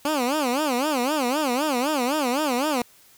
15% pulse tone with vibrato, 273.9 Hz, C#4, 21 cents flat, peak -15 dBFS, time 0.05-2.82 s, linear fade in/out 2 ms, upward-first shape sine, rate 3.9 Hz, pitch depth 230 cents each way, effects white hiss -54 dBFS RMS until 3.17 s

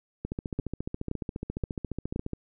two click trains, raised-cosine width 3 ms, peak -19 / -17 dBFS, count 31 / 4, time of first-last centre 0.25-2.333 / 0.59-2.161 s, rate 14.4 / 1.91 Hz, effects none

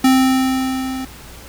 square tone with level ramp, 261.6 Hz, C4, in tune, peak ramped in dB -9 to -24 dBFS, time 0.04-1.05 s, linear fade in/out 5 ms, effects added 60 Hz sine -40 dBFS peak until 1.48 s + pink hiss -39 dBFS RMS until 1.48 s

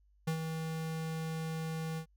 square tone with ADSR envelope, 160.7 Hz, E3, 44 cents flat, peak -30 dBFS, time 0.27-2.06 s, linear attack 9 ms, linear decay 88 ms, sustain -6 dB, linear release 84 ms, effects added 50 Hz sine -64 dBFS peak until 2.16 s

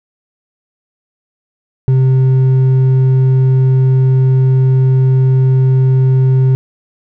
sine tone with hard clipping, 130.81 Hz, C3, in tune, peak -8 dBFS, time 1.88-6.55 s, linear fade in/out 0 ms, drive 4 dB, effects none

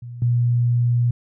sine tone with level steps, 120.4 Hz, B2, 44 cents flat, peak -31 / -15 dBFS, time 0.02-1.11 s, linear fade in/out 5 ms, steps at 0.22 s, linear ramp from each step 2 ms, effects none

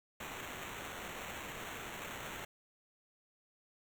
blue noise with sample-and-hold, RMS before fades -45 dBFS, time 0.2-2.45 s, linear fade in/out 5 ms, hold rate 4900 Hz, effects none

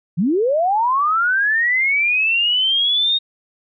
sine linear sweep, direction up, 146.83 to 3729 Hz, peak -14 dBFS, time 0.17-3.19 s, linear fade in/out 20 ms, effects none

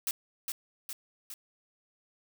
blue noise with echo, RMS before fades -31 dBFS, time 0.07-0.11 s, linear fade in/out 2 ms, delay 410 ms, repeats 3, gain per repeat -4 dB, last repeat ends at 1.34 s, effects none

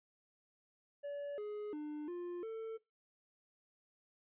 triangle tone with pitch steps, 573 / 418.7 / 299.7 / 351.5 / 446.6 Hz, D5 / G#4 / D4 / F4 / A4, -43 / +14 / +35 / +11 / +26 cents, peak -38 dBFS, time 1.03-2.78 s, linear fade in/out 20 ms, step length 350 ms, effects noise-tail reverb RT60 0.2 s tail -19 dB re dry + resampled to 8000 Hz

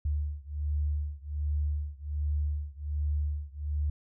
sine beating tone pair, 73.42 / 74.72 Hz, D2 / D2, 0 / +30 cents, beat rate 1.3 Hz, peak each -31 / -32 dBFS, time 0.05-3.9 s, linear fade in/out 5 ms, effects none

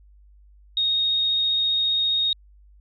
sine tone with vibrato, 3729 Hz, A#7, in tune, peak -19 dBFS, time 0.77-2.33 s, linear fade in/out 2 ms, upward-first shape triangle, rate 15 Hz, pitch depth 8 cents each way, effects added 50 Hz sine -49 dBFS peak until 2.8 s

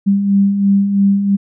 sine beating tone pair, 196 / 199 Hz, G3 / G3, 0 / +26 cents, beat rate 3 Hz, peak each -19 / -10 dBFS, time 0.06-1.37 s, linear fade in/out 20 ms, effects none

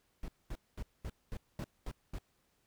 brown noise bursts, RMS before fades -40 dBFS, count 8, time 0.23-2.186 s, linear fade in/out 2 ms, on 52 ms, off 220 ms, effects pink hiss -75 dBFS RMS until 2.66 s

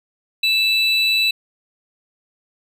triangle tone pair together, 2637 / 3951 Hz, E7 / B7, 0 / 0 cents, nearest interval perfect fifth, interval 700 cents, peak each -16 dBFS, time 0.43-1.31 s, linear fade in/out 5 ms, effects none

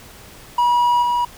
triangle tone with level steps, 966 Hz, B5, 39 cents flat, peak -11 / -14 dBFS, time 0.58-1.25 s, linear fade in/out 5 ms, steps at 1.02 s, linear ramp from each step 10 ms, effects pink hiss -42 dBFS RMS until 1.37 s

